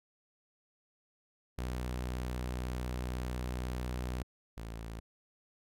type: tone pair in turn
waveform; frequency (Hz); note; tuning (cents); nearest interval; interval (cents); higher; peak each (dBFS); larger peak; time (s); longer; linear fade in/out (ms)
sawtooth; 62 / 56.18; B1 / A1; +7 / +37; major second; 170; first; -31 / -37; first; 1.58-4.23 / 4.57-5; first; 5
effects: AAC 64 kbps